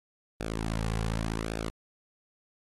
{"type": "tone with flanger", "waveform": "sawtooth", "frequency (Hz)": 55, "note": "A1", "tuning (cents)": 0, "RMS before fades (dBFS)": -32, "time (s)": [0.4, 1.7], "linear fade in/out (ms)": 0, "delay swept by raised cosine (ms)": [0.97, 3.27], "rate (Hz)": 0.87, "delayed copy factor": -0.75, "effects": ["AAC 32 kbps"]}